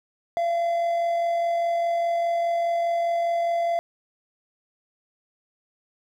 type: tone with amplitude modulation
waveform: triangle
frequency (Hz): 682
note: F5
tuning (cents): -41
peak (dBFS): -18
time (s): 0.37-3.79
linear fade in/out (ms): 0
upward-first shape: sine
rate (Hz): 44.9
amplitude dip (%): 25
effects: none